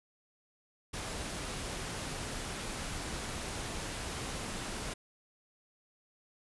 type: noise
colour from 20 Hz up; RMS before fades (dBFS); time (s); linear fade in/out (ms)
pink; -39; 0.93-4.94; 10
effects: resampled to 24000 Hz